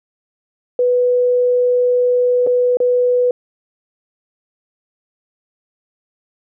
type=tone with dropouts; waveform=sine; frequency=493.9 Hz; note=B4; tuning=in tune; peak=-11 dBFS; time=0.79-3.31 s; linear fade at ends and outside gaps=2 ms; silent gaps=2.466-2.471 / 2.771-2.802 s; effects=none